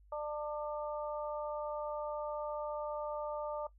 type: harmonic tone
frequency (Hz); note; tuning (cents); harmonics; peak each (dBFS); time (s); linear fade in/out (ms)
298.4; D4; +28; 2 / 3 / 4; -38 / -42 / -44; 0.12-3.67; 5
effects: noise-tail reverb RT60 0.1 s tail -17 dB re dry + added 50 Hz sine -59 dBFS peak until 3.78 s